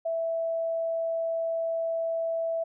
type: tone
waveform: sine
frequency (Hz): 659.3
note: E5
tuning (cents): 0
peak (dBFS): -26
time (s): 0.05-2.64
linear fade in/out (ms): 10
effects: none